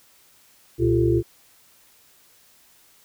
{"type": "tone cluster", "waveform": "sine", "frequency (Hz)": [66.9, 119.5, 342.9, 386, 432.7], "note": ["C2", "A#2", "F4", "G4", "A4"], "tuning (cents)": [39, 43, -32, -27, -29], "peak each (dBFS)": [-27, -22, -19, -26, -28], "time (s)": [0.78, 1.23], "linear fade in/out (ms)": 50, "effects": ["white hiss -56 dBFS RMS until 3.04 s"]}